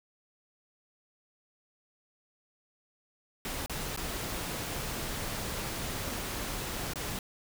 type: noise with dropouts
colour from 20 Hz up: pink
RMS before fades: -36 dBFS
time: 3.45-7.19 s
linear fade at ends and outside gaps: 1 ms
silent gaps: 3.661-3.696 / 3.963-3.974 / 6.935-6.957 s
effects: none